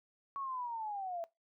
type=linear sweep; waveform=sine; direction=down; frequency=1122 to 659.3 Hz; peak=-37 dBFS; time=0.36-1.24 s; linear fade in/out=0 ms; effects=noise-tail reverb RT60 0.2 s tail -21 dB re dry